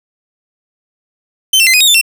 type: tone with pitch steps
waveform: sawtooth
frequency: 3085 / 2703 / 2063 / 2495 / 3752 / 3537 / 2707 Hz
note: G7 / E7 / C7 / D#7 / A#7 / A7 / E7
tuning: -28 / +43 / -25 / +4 / +11 / +8 / +45 cents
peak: -3 dBFS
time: 1.53-2.013 s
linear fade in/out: 5 ms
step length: 69 ms
effects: 7-bit